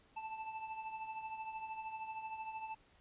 square tone with tremolo, 880 Hz, A5, in tune, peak -40 dBFS, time 0.16-2.75 s, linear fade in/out 10 ms, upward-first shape triangle, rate 13 Hz, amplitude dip 65%, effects pink hiss -68 dBFS RMS until 3 s + resampled to 8000 Hz

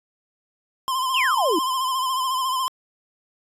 square tone with vibrato, 1038 Hz, C6, 14 cents flat, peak -22 dBFS, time 0.88-2.68 s, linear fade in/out 0 ms, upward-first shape sine, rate 14 Hz, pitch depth 55 cents each way
sine exponential sweep, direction down, 3300 to 292.8 Hz, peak -19 dBFS, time 1.14-1.59 s, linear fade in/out 5 ms
effects resampled to 32000 Hz

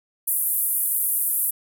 pink band-pass noise, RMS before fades -23 dBFS, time 0.27-1.51 s, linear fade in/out 10 ms, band 10000 to 15000 Hz, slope 48 dB/octave, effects none

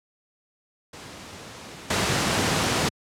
pink noise with level steps, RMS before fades -40 / -22 dBFS, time 0.93-2.89 s, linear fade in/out 5 ms, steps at 1.9 s, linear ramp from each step 5 ms, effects high-pass 100 Hz 12 dB/octave + low-pass 8000 Hz 12 dB/octave

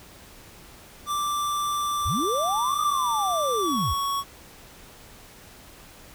square tone with pitch glide, 1174.7 to 1113.9 Hz, D6 to C#6, 0 to +8 cents, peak -25 dBFS, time 1.06-4.24 s, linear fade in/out 50 ms, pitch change -92 cents, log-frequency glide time 3.59-3.78 s
sine linear two-way sweep, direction up then down, 49 to 1244.5 to 49 Hz, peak -25 dBFS, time 2.05-3.94 s, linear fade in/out 10 ms, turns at 2.81 s
effects pink hiss -48 dBFS RMS until 6.14 s

